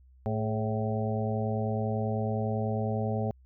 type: harmonic tone with a mistuned harmonic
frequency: 110 Hz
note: A2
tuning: in tune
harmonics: 1 / 2 / 4 / 5 / 6 / 7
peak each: -30 / -33 / -36 / -37 / -38 / -38 dBFS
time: 0.26-3.31 s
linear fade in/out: 0 ms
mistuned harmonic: 4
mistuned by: -73 cents
effects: added 64 Hz sine -54 dBFS peak until 3.45 s